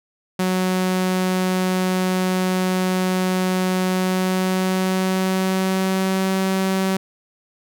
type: tone with pitch glide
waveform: sawtooth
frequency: 185 to 190.42 Hz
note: F#3 to G3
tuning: 0 to -50 cents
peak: -14 dBFS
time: 0.39-6.97 s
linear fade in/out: 5 ms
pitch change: +50 cents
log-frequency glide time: 3.85-6.36 s
effects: none